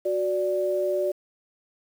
sine tone pair together, 368.7 / 585.3 Hz, F#4 / D5, -6 / -6 cents, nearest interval minor sixth, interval 800 cents, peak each -26 / -24 dBFS, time 0.05-1.12 s, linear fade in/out 10 ms, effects 8-bit

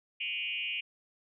sine tone with frequency modulation, 2637 Hz, E7, in tune, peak -32 dBFS, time 0.2-0.81 s, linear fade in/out 10 ms, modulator 184 Hz, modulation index 1.9, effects none

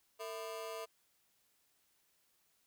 30% pulse ring-modulated tone, 554.4 Hz, C#5, in tune, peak -36 dBFS, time 0.19-0.86 s, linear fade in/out 20 ms, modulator 102 Hz, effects white hiss -75 dBFS RMS until 2.66 s

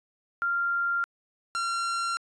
sine / 45% pulse tone pair in turn, 1390 / 1372.4 Hz, F6 / F6, -9 / -31 cents, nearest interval unison, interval 22 cents, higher first, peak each -24 / -27 dBFS, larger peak first, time 0.42-1.04 / 1.55-2.17 s, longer neither, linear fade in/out 0 ms, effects resampled to 22050 Hz

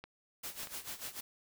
clicks, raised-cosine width 0.3 ms, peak -30 dBFS, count 3, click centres 0.04 / 0.633 / 0.672 s
white noise with tremolo, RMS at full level -41 dBFS, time 0.43-1.21 s, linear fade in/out 10 ms, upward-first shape sine, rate 6.8 Hz, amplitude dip 80%
effects none

